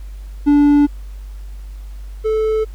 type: tone pair in turn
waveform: triangle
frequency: 290 / 436.7 Hz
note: D4 / A4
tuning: -22 / -13 cents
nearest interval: perfect fifth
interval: 709 cents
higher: second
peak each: -6 / -12 dBFS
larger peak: first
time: 0.46-0.87 / 2.24-2.65 s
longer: neither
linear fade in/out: 20 ms
effects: added 49 Hz sine -28 dBFS peak until 2.74 s + pink hiss -51 dBFS RMS until 2.74 s